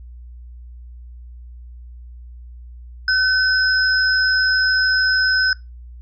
sine tone pair together, 1520 / 5113 Hz, F#6 / D#8, +46 / +46 cents, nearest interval octave + major sixth, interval 2100 cents, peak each -15 / -20 dBFS, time 3.08-5.53 s, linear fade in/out 2 ms, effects noise-tail reverb RT60 0.2 s tail -20 dB re dry + added 60 Hz sine -35 dBFS peak until 6.01 s

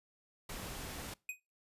pink noise, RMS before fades -44 dBFS, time 0.49-1.14 s, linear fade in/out 5 ms
square tone with exponential decay, 2500 Hz, D#7, 8 cents sharp, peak -35 dBFS, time 1.29-1.4 s, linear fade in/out 2 ms, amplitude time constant 22 ms
effects noise-tail reverb RT60 0.3 s tail -25 dB re dry + resampled to 32000 Hz

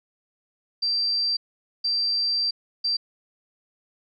sine tone bursts at uneven times, 4699 Hz, D8, in tune, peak -21 dBFS, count 3, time 0.82-1.37 / 1.84-2.51 / 2.84-2.97 s, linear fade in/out 10 ms, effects none

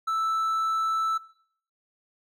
triangle tone, 1318.5 Hz, E6, in tune, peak -22 dBFS, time 0.07-1.18 s, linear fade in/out 10 ms, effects noise-tail reverb RT60 0.6 s tail -19 dB re dry

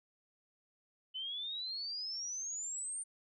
sine exponential sweep, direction up, 3005 to 9040 Hz, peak -38 dBFS, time 1.14-3.04 s, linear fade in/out 20 ms, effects none

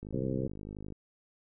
click train, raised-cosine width 3 ms, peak -30 dBFS, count 47, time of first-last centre 0.03-0.923 s, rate 51.5 Hz
harmonic tone, 65.6 Hz, C2, 5 cents sharp, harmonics 2 / 3 / 4 / 5 / 6 / 7 / 8, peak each -35 / -37 / -38 / -39 / -40 / -40 / -41 dBFS, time 0.13-0.47 s, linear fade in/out 5 ms
effects none

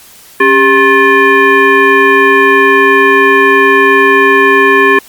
sine tone with frequency modulation, 1071 Hz, C6, 40 cents sharp, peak -3 dBFS, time 0.4-4.99 s, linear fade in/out 5 ms, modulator 673 Hz, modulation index 1.6, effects white hiss -37 dBFS RMS until 5.08 s + Opus 48 kbps

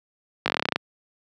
slowing click train, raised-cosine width 0.3 ms, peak -5 dBFS, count 12, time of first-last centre 0.46-0.76 s, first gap 19 ms, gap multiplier 1.07, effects high-pass 150 Hz 12 dB/octave

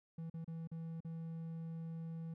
triangle tone with dropouts, 163.9 Hz, E3, 10 cents flat, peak -40 dBFS, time 0.18-2.34 s, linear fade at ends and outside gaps 5 ms, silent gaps 0.299-0.34 / 0.445-0.477 / 0.674-0.715 / 1.005-1.047 s, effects none

